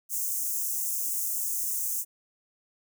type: high-pass noise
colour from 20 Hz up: white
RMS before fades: -30 dBFS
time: 0.09-2.05 s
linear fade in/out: 50 ms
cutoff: 6200 Hz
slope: 48 dB/octave
effects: none